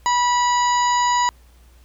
harmonic tone, 976 Hz, B5, 21 cents flat, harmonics 1 / 2 / 3 / 4 / 5 / 7, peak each -16 / -26 / -32 / -32 / -32 / -28 dBFS, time 0.06-1.29 s, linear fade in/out 0 ms, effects added 60 Hz sine -47 dBFS peak until 1.84 s + pink hiss -57 dBFS RMS until 1.84 s

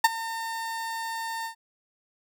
30% pulse tone with ADSR envelope, 908 Hz, A#5, 46 cents flat, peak -10 dBFS, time 0.04-1.55 s, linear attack 6 ms, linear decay 29 ms, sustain -18 dB, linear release 100 ms, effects none

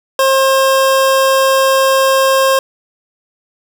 25% pulse tone, 534 Hz, C5, 35 cents sharp, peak -5 dBFS, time 0.19-2.59 s, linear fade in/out 2 ms, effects none

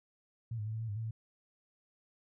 sine tone with pitch steps, 115.1 / 105.3 / 109.6 / 111.2 / 113.6 / 102 / 112.8 / 111.4 Hz, A#2 / G#2 / A2 / A2 / A#2 / G#2 / A2 / A2, -22 / +24 / -6 / +19 / -44 / -31 / +44 / +22 cents, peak -35 dBFS, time 0.51-1.11 s, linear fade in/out 5 ms, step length 75 ms, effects none

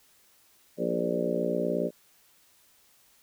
harmonic tone with a mistuned harmonic, 59.1 Hz, A#1, 24 cents sharp, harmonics 3 / 4 / 5 / 6 / 7 / 8 / 9 / 10, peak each -34 / -34 / -36 / -35 / -32 / -37 / -34 / -32 dBFS, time 0.77-1.91 s, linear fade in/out 50 ms, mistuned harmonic 9, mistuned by -29 cents, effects white hiss -62 dBFS RMS until 3.22 s

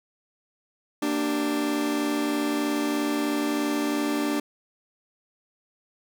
40% pulse tone cluster, 231.4 / 294.5 / 386.6 Hz, A#3 / D4 / G4, -13 / +5 / -24 cents, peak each -31 / -24 / -32 dBFS, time 1.02-4.4 s, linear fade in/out 5 ms, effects none

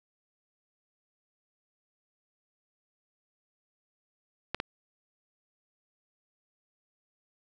clicks, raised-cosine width 0.3 ms, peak -14 dBFS, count 2, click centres 4.546 / 4.601 s, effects none

